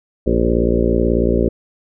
harmonic tone with a mistuned harmonic, 58.27 Hz, A#1, in tune, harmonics 1 / 2 / 3 / 4 / 5 / 6 / 7 / 8 / 9 / 10, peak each -19 / -25 / -23 / -20 / -26 / -20 / -20 / -26 / -23 / -28 dBFS, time 0.26-1.49 s, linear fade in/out 10 ms, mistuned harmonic 9, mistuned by -23 cents, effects none

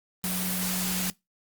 sine tone in noise, 183.5 Hz, F#3, 14 cents flat, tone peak -30 dBFS, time 0.24-1.1 s, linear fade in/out 0 ms, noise white, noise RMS -30 dBFS, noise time 0.24-1.1 s, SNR -3 dB, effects noise-tail reverb RT60 0.2 s tail -23 dB re dry + Opus 32 kbps

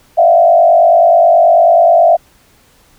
sine tone with frequency modulation, 677 Hz, E5, 46 cents sharp, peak -4 dBFS, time 0.17-2.17 s, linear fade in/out 20 ms, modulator 49.3 Hz, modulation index 1.1, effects pink hiss -49 dBFS RMS until 2.98 s

